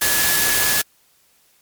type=tone in noise; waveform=sine; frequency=1701 Hz; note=G#6; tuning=41 cents sharp; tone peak=-23 dBFS; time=0.01-0.82 s; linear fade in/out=10 ms; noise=white; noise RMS=-18 dBFS; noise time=0.01-0.82 s; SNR=-8 dB; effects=white hiss -58 dBFS RMS until 1.61 s + MP3 96 kbps